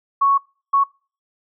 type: tone bursts at uneven times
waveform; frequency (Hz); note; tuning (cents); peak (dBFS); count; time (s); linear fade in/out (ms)
sine; 1108.7; C#6; 0; -12; 2; 0.21-0.38 / 0.73-0.84; 10
effects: noise-tail reverb RT60 0.4 s tail -26 dB re dry